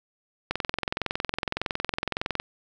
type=click train; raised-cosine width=0.3 ms; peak=-10 dBFS; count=42; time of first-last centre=0.51-2.399 s; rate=21.7 Hz; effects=none